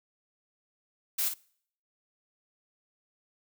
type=noise with echo; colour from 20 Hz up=blue; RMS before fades=-29 dBFS; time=1.18-1.29 s; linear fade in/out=10 ms; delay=51 ms; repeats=1; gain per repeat=-7 dB; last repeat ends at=1.341 s; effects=noise-tail reverb RT60 0.6 s tail -24 dB re dry